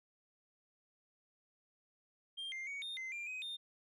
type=tone with pitch steps; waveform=sine; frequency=3192 / 2102 / 2242 / 3660 / 2068 / 2384 / 2517 / 3640 Hz; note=G7 / C7 / C#7 / A#7 / C7 / D7 / D#7 / A#7; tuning=+31 / +7 / +19 / -32 / -21 / +25 / +19 / -42 cents; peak=-38 dBFS; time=2.37-3.57 s; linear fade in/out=20 ms; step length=150 ms; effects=tanh soft clip ceiling -40 dBFS